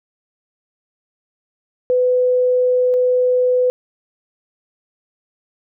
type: tone pair in turn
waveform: sine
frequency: 501 / 501 Hz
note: B4 / B4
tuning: +25 / +25 cents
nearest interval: unison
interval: 0 cents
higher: neither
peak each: -12 dBFS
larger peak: neither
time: 1.9-2.94 / 2.94-3.7 s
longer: first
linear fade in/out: 0 ms
effects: none